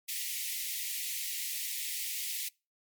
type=high-pass noise; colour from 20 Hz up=white; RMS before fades=-36 dBFS; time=0.08-2.49 s; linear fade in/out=10 ms; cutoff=1900 Hz; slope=96 dB/octave; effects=noise-tail reverb RT60 0.3 s tail -26 dB re dry + MP3 96 kbps